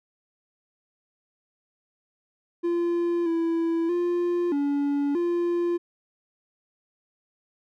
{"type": "tone with pitch steps", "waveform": "triangle", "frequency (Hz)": [344.2, 331.9, 349.8, 284.8, 346.5], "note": ["F4", "E4", "F4", "C#4", "F4"], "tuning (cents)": [-25, 12, 3, 47, -14], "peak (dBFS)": -20, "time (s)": [2.63, 5.78], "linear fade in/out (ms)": 20, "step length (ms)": 630, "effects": []}